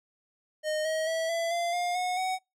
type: tone with pitch steps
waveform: square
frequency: 616 / 633.3 / 651.1 / 669.4 / 688.2 / 707.6 / 727.5 / 747.9 Hz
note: D#5 / D#5 / E5 / E5 / F5 / F5 / F#5 / F#5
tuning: -17 / +30 / -22 / +26 / -26 / +23 / -29 / +18 cents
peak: -28 dBFS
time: 0.63-2.39 s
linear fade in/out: 50 ms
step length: 220 ms
effects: noise-tail reverb RT60 0.2 s tail -25 dB re dry + low-pass 10000 Hz 12 dB/octave